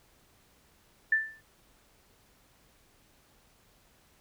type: tone with exponential decay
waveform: sine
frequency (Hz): 1768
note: A6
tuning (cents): +8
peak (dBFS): -19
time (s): 1.12-1.41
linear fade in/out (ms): 5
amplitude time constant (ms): 62
effects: pink hiss -64 dBFS RMS until 4.2 s